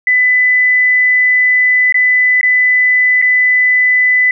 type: tone with dropouts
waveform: sine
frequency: 2000 Hz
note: B6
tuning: 21 cents sharp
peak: -7 dBFS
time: 0.07-4.31 s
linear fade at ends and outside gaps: 2 ms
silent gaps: 1.924-1.943 / 2.412-2.43 / 3.217-3.223 s
effects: none